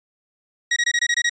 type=tone bursts; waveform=sawtooth; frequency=1900 Hz; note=A#6; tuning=33 cents sharp; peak=-13 dBFS; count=8; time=0.71-1.295 s; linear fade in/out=5 ms; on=53 ms; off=23 ms; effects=resampled to 16000 Hz